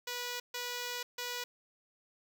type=tone bursts at uneven times; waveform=5% pulse; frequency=488.5 Hz; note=B4; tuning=19 cents flat; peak=-25 dBFS; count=3; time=0.07-0.4 / 0.54-1.03 / 1.18-1.44 s; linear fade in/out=5 ms; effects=none